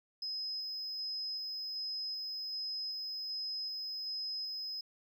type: tone with tremolo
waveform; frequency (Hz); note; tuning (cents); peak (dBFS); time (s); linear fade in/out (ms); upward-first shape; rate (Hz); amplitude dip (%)
triangle; 5080; D#8; +35; -33; 0.22-4.81; 5; square; 1.3; 25
effects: tanh soft clip ceiling -34 dBFS